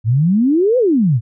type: exponential two-way sweep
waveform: sine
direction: up then down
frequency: 104.2 to 523.3 to 104.2 Hz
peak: -10 dBFS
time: 0.04-1.21 s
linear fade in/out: 50 ms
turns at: 0.78 s
effects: none